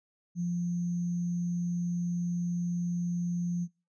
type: tone with sample-and-hold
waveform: sine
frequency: 174.61 Hz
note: F3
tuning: in tune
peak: -28 dBFS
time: 0.35-3.68 s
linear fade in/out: 50 ms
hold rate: 6300 Hz
effects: noise-tail reverb RT60 0.3 s tail -25 dB re dry + resampled to 22050 Hz